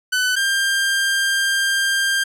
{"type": "tone pair in turn", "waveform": "sawtooth", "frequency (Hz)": [1503, 1593.2], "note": ["F#6", "G6"], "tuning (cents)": [27, 28], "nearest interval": "minor second", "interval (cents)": 101, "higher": "second", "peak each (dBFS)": -13, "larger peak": "neither", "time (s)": [[0.12, 0.36], [0.36, 2.24]], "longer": "second", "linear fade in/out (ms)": 10, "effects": ["low-pass 12000 Hz 12 dB/octave"]}